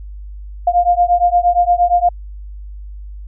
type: beating tone pair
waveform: sine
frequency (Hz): 700 / 708.6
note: F5 / F5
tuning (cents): +4 / +25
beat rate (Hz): 8.6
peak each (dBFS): -13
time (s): 0.67-2.09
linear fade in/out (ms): 5
effects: added 50 Hz sine -28 dBFS peak until 3.27 s